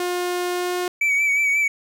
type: tone with pitch glide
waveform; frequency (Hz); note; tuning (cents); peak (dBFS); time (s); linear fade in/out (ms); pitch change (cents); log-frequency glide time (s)
sawtooth; 356.6 to 358.7; F4 to F4; +36 to +46; -18; 0-0.88; 2; +10; 0.52-0.77
type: tone with vibrato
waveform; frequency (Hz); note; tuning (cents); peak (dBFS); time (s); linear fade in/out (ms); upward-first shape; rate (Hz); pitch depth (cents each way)
triangle; 2283; D7; -50; -15; 1.01-1.68; 5; sine; 5.6; 39
effects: none